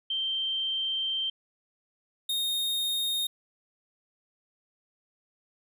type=tone pair in turn; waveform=sine / 45% pulse; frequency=3136 / 3703 Hz; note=G7 / A#7; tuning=0 / -12 cents; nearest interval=minor third; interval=288 cents; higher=second; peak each=-27 dBFS; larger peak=neither; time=0.1-1.3 / 2.29-3.27 s; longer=first; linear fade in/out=5 ms; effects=none